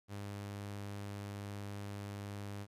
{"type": "tone", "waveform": "sawtooth", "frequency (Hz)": 101.2, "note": "G#2", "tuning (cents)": -44, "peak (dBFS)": -38, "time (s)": [0.08, 2.67], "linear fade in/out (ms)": 50, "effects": ["resampled to 32000 Hz", "13-bit"]}